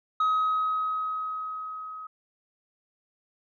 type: tone with level ramp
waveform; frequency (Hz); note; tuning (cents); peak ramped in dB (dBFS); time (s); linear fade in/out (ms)
sine; 1268; D#6; +32; -18 to -37; 0.2-2.07; 5
effects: tanh soft clip ceiling -20 dBFS